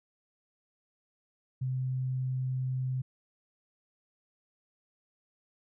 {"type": "tone", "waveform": "sine", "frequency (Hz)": 129.3, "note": "C3", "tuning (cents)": -20, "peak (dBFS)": -29, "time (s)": [1.61, 3.02], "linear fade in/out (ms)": 10, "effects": []}